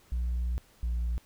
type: tone pair in turn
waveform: sine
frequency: 60.4 / 58.85 Hz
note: B1 / A#1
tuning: -38 / +17 cents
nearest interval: unison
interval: 45 cents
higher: first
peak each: -25 dBFS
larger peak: neither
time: 0.12-0.58 / 0.83-1.18 s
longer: first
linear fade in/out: 0 ms
effects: tanh soft clip ceiling -26 dBFS + pink hiss -61 dBFS RMS until 1.25 s